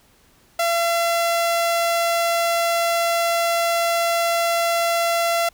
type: tone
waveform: sawtooth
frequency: 679 Hz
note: F5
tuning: 49 cents flat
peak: -14 dBFS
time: 0.59-5.49 s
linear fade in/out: 5 ms
effects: pink hiss -56 dBFS RMS until 5.53 s